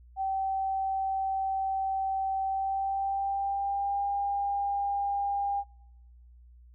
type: tone with pitch glide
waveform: sine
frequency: 772 to 802.9 Hz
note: G5 to G5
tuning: -27 to +41 cents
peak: -27 dBFS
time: 0.16-5.64 s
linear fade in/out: 50 ms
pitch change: +68 cents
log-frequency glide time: 2.45-4.03 s
effects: noise-tail reverb RT60 1.0 s tail -24 dB re dry + added 60 Hz sine -51 dBFS peak until 6.74 s